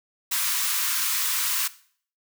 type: high-pass noise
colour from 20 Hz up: white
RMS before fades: -25 dBFS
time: 0.31-1.68 s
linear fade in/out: 10 ms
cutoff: 940 Hz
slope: 96 dB/octave
effects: noise-tail reverb RT60 0.5 s tail -17 dB re dry